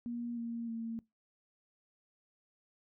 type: tone with pitch steps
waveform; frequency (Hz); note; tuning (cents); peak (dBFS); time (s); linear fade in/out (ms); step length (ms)
sine; 237.7 / 232.8 / 228; A#3 / A#3 / A#3; +34 / -2 / -38; -36; 0.06-0.99; 0; 310
effects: noise-tail reverb RT60 0.2 s tail -23 dB re dry